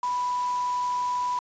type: tone in noise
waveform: sine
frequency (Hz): 987.8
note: B5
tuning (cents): 0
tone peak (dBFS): -24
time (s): 0.03-1.39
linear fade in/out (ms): 2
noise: white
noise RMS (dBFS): -41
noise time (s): 0.03-1.39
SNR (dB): +14
effects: resampled to 16000 Hz

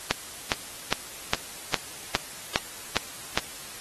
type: click train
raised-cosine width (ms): 0.2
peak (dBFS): -3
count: 9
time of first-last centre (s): 0.11-3.375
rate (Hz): 2.45
effects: white hiss -41 dBFS RMS until 3.8 s + AAC 32 kbps

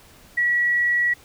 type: tone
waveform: sine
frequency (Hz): 1930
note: B6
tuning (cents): -40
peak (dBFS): -17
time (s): 0.37-1.14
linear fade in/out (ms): 10
effects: pink hiss -50 dBFS RMS until 1.24 s

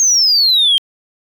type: exponential sweep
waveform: sine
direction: down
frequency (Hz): 6520 to 3144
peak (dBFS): -7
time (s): 0-0.78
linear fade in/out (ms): 0
effects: tanh soft clip ceiling -6 dBFS

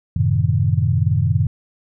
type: chord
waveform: sine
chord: F# diminished seventh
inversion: none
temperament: equal with one note detuned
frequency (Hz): 92.5 / 110 / 130.81 / 155.03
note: F#2 / A2 / C3 / Eb3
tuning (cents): 0 / 0 / 0 / -6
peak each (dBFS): -19 / -19 / -20 / -21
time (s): 0.16-1.47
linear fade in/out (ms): 5
effects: none

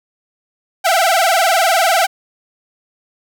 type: tone with vibrato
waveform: sawtooth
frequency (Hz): 718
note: F5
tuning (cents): +48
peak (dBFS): -7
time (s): 0.84-2.07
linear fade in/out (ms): 20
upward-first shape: sine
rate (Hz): 20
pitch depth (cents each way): 170
effects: 8-bit

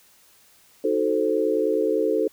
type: chord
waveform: sine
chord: D# diminished seventh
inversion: none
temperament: equal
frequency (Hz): 311.1 / 370 / 440 / 523.3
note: D#4 / F#4 / A4 / C5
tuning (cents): 0 / 0 / 0 / 0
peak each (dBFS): -26 / -27 / -22 / -26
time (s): 0.84-2.28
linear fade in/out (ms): 5
effects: white hiss -56 dBFS RMS until 2.32 s

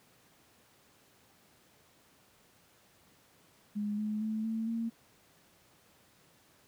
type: tone with pitch steps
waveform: sine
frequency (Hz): 207.7 / 212.8 / 218 / 223.4 / 228.9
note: G#3 / G#3 / A3 / A3 / A#3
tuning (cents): 0 / +42 / -16 / +27 / -31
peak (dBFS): -31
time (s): 3.75-4.9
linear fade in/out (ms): 20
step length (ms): 230
effects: pink hiss -64 dBFS RMS until 6.67 s + high-pass 100 Hz 12 dB/octave

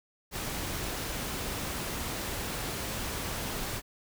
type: noise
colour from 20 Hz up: pink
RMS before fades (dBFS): -35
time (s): 0.31-3.82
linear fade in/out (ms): 50
effects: none

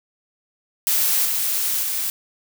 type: noise with level steps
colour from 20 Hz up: blue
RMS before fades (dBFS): -19 / -22 / -24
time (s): 0.87-2.1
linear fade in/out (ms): 0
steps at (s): 1.25 / 1.82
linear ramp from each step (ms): 5
effects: none

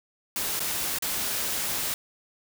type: noise with dropouts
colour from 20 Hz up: white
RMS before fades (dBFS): -29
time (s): 0.36-1.94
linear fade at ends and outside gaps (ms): 1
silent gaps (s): 0.594-0.603 / 0.986-1.023
effects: none

